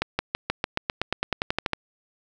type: accelerating click train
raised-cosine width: 0.3 ms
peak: -7 dBFS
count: 16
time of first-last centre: 0.02-1.733 s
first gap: 170 ms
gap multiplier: 0.94
effects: none